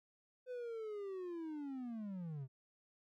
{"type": "linear sweep", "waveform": "triangle", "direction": "down", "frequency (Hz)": [509, 126], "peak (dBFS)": -40, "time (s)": [0.46, 2.48], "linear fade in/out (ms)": 50, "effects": []}